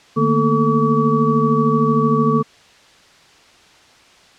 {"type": "tone cluster", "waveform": "sine", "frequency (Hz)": [150.3, 224.1, 237.3, 441, 1139], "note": ["D3", "A3", "A#3", "A4", "C#6"], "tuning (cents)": [40, 32, 31, 4, 47], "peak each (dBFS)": -19, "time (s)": [0.16, 2.43], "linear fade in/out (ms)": 20, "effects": ["white hiss -48 dBFS RMS until 4.38 s", "low-pass 5000 Hz 12 dB/octave"]}